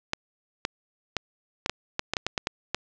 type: clicks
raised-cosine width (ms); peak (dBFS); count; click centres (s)
0.2; -8; 12; 0.134 / 0.651 / 1.167 / 1.661 / 1.696 / 1.994 / 2.136 / 2.168 / 2.266 / 2.378 / 2.471 / 2.746
effects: low-pass 7000 Hz 12 dB/octave + 8-bit